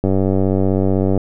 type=click train; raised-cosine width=2 ms; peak=-4 dBFS; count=110; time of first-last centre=0.04-1.177 s; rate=95.9 Hz; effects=none